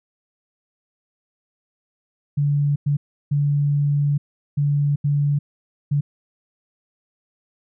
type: tone bursts at uneven times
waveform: sine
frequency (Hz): 144.2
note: D3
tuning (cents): -31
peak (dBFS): -16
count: 6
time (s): 2.37-2.76 / 2.86-2.97 / 3.31-4.18 / 4.57-4.96 / 5.04-5.39 / 5.91-6.01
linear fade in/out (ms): 10
effects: none